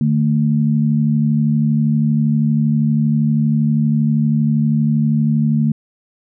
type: tone pair together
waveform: sine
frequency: 150.3 / 222.9 Hz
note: D3 / A3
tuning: +40 / +23 cents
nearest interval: perfect fifth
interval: 683 cents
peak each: -15 dBFS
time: 0.01-5.72 s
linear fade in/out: 2 ms
effects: none